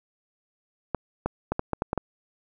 clicks, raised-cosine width 1 ms, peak -11 dBFS, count 8, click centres 0.947 / 1.26 / 1.52 / 1.594 / 1.733 / 1.821 / 1.931 / 1.977 s, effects none

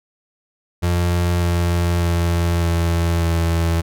35% pulse tone with pitch steps, 87.31 / 86.36 / 85.41 / 84.48 / 83.56 Hz, F2 / F2 / F2 / E2 / E2, 0 / -19 / -38 / +43 / +24 cents, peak -14 dBFS, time 0.82-3.82 s, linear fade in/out 20 ms, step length 600 ms, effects none

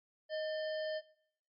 harmonic tone with a mistuned harmonic, 623 Hz, D#5, 2 cents sharp, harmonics 1 / 3 / 5 / 7 / 8, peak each -35 / -45 / -49 / -52 / -53 dBFS, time 0.29-1.02 s, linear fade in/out 50 ms, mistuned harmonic 3, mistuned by -74 cents, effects noise-tail reverb RT60 0.7 s tail -21 dB re dry + MP3 32 kbps

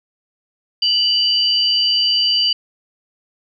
sine tone pair together, 2960 / 4685 Hz, F#7 / D8, 0 / -5 cents, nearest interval minor sixth, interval 795 cents, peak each -16 dBFS, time 0.82-2.53 s, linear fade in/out 5 ms, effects none

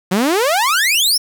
sawtooth exponential sweep, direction up, 174.61 to 5620 Hz, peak -9 dBFS, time 0.11-1.18 s, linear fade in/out 10 ms, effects 7-bit

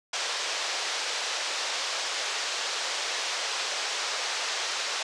white band-pass noise, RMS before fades -31 dBFS, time 0.13-5.03 s, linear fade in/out 5 ms, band 460 to 6000 Hz, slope 24 dB/octave, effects resampled to 22050 Hz

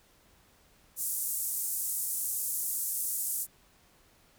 white band-pass noise, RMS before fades -33 dBFS, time 0.96-3.47 s, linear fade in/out 50 ms, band 7900 to 14000 Hz, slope 24 dB/octave, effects pink hiss -63 dBFS RMS until 4.38 s

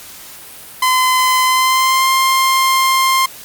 sawtooth tone with pitch glide, 1025 to 1055.6 Hz, C6 to C6, -36 to +15 cents, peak -7 dBFS, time 0.82-3.26 s, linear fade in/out 5 ms, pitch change +51 cents, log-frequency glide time 1.44-2.1 s, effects white hiss -35 dBFS RMS until 3.44 s + Opus 48 kbps

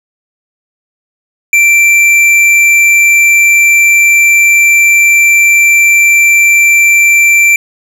sine tone with tanh clipping, 2349 Hz, D7, in tune, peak -5 dBFS, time 1.53-7.56 s, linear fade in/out 2 ms, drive 11 dB, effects none

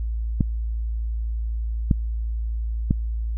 clicks, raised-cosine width 5 ms, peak -5 dBFS, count 3, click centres 0.408 / 1.912 / 2.909 s, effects added 56 Hz sine -23 dBFS peak until 3.37 s

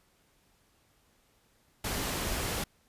pink noise, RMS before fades -33 dBFS, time 1.84-2.64 s, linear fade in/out 5 ms, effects pink hiss -68 dBFS RMS until 2.88 s + resampled to 32000 Hz

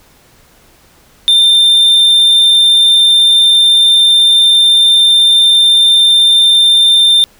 triangle tone, 3591 Hz, A7, 35 cents sharp, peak -3 dBFS, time 1.28-7.24 s, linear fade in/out 0 ms, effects pink hiss -46 dBFS RMS until 7.39 s

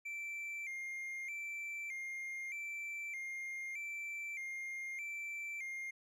triangle tone with vibrato, 2225 Hz, C#7, 6 cents sharp, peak -39 dBFS, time 0.05-5.91 s, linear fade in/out 10 ms, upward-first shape square, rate 0.81 Hz, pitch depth 84 cents each way, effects none

